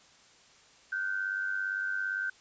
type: tone pair together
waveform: sine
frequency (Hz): 1441.4 / 1539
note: F#6 / G6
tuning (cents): -46 / -32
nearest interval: minor second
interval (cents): 114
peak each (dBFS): -36 / -31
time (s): 0.92-2.3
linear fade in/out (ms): 5
effects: white hiss -59 dBFS RMS until 2.4 s + resampled to 16000 Hz